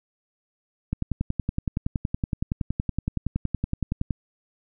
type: click train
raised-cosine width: 5 ms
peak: -12 dBFS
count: 35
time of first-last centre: 0.93-4.108 s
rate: 10.7 Hz
effects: none